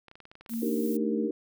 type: clicks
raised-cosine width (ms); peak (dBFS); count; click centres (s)
0.3; -33; 11; 0.083 / 0.114 / 0.155 / 0.203 / 0.254 / 0.315 / 0.354 / 0.41 / 0.462 / 0.495 / 0.537
type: noise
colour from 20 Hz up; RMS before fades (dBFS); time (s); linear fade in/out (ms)
violet; -43; 0.49-0.97; 5
type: tone with pitch glide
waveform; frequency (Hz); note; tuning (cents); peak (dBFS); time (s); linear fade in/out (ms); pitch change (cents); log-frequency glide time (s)
sine; 230 to 221.8; A#3 to A3; -23 to +14; -29; 0.49-1.3; 50; -63; 0.71-1.06
type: chord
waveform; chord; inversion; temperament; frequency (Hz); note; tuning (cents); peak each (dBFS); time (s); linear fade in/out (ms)
sine; Eb major seventh; third; equal; 293.7 / 311.1 / 392 / 466.2; D4 / Eb4 / G4 / Bb4; 0 / 0 / 0 / 0; -33; 0.62-1.31; 5
effects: none